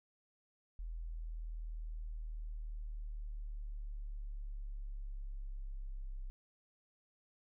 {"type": "linear sweep", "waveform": "sine", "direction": "down", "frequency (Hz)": [41.2, 32.7], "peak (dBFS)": -40, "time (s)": [0.79, 6.3], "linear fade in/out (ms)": 0, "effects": []}